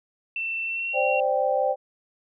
sine tone with pitch glide, 2682 to 2742 Hz, E7 to F7, +29 to -32 cents, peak -26 dBFS, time 0.36-1.2 s, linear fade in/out 2 ms, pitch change +39 cents, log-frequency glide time 0.64-0.95 s
sine chord, C suspended second, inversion none, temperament just, 523.3 / 588.7 / 784.9 Hz, C5 / D5 / G5, 0 / +4 / +2 cents, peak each -24 / -25 / -25 dBFS, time 0.93-1.76 s, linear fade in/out 50 ms
effects none

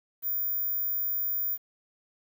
sine tone, 14850 Hz, A#9, 8 cents flat, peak -25 dBFS, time 0.22-1.58 s, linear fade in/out 50 ms, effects tanh soft clip ceiling -24 dBFS + 9-bit

